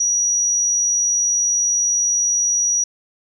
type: tone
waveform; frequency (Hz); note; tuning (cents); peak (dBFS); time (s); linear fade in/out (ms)
sine; 5800; F#8; -35; -15; 0-2.84; 5
effects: 9-bit